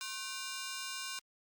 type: ring-modulated tone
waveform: 10% pulse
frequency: 1300 Hz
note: E6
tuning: 24 cents flat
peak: -28 dBFS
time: 0.01-1.19 s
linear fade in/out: 0 ms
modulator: 226 Hz
effects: Opus 48 kbps